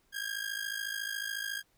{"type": "ring-modulated tone", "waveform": "sawtooth", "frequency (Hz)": 1621, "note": "G#6", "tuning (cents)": -42, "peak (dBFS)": -28, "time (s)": [0.12, 1.63], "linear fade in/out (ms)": 50, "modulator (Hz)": 27, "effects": ["pink hiss -71 dBFS RMS until 1.77 s"]}